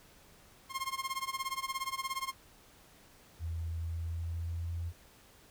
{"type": "tone with tremolo", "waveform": "sawtooth", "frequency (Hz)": 1066, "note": "C6", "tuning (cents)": 32, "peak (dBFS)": -28, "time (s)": [0.69, 2.34], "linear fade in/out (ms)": 50, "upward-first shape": "sine", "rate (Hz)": 17, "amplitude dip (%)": 90}
{"type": "tone with pitch glide", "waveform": "sine", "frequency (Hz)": [82.41, 84.82], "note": ["E2", "E2"], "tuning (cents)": [0, 50], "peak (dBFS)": -34, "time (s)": [3.39, 4.93], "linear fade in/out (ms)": 50, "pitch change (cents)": 50, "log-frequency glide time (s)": [3.67, 4.76]}
{"effects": ["pink hiss -60 dBFS RMS until 5.5 s"]}